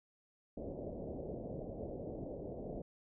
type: low-pass noise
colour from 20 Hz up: white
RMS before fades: -44 dBFS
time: 0.57-2.82 s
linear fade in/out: 5 ms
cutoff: 630 Hz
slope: 48 dB/octave
effects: none